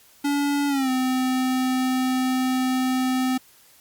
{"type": "tone with pitch glide", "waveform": "square", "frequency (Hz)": [285.5, 257.3], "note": ["D4", "C4"], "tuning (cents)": [-49, -29], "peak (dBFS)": -21, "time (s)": [0.24, 3.38], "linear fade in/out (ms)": 10, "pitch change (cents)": -180, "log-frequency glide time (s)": [0.68, 0.9], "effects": ["white hiss -54 dBFS RMS until 3.8 s", "Opus 48 kbps"]}